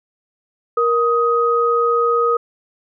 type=tone pair together; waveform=sine; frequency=469.9 / 1254.5 Hz; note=A#4 / D#6; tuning=+14 / +14 cents; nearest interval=octave + perfect fourth; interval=1700 cents; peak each=-16 dBFS; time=0.77-2.37 s; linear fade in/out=5 ms; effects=none